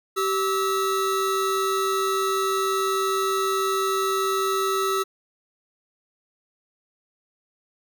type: tone pair together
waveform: square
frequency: 386.6 / 1300.4 Hz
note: G4 / E6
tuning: -24 / -24 cents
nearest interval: octave + major sixth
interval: 2100 cents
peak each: -25 dBFS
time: 0.16-5.04 s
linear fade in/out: 20 ms
effects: none